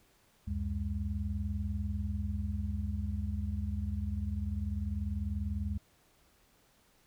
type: tone cluster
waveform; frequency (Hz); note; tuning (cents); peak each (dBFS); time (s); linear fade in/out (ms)
sine; 71.3 / 91.5 / 205.6; C#2 / F#2 / G#3; +49 / -19 / -17; -35 / -36 / -39; 0.47-5.78; 10
effects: pink hiss -67 dBFS RMS until 7.06 s